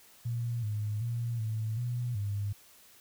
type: tone with pitch steps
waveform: sine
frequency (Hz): 118.3 / 105.7 / 117.9 / 110 / 121.7 / 101.7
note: A#2 / G#2 / A#2 / A2 / B2 / G#2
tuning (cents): +26 / +31 / +20 / 0 / -25 / -36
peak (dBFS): -30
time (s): 0.25-2.53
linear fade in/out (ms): 10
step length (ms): 380
effects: white hiss -58 dBFS RMS until 3 s